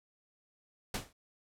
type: noise with exponential decay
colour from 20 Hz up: pink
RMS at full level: -31 dBFS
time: 0.94-1.13 s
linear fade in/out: 5 ms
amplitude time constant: 40 ms
effects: low-pass 12000 Hz 12 dB/octave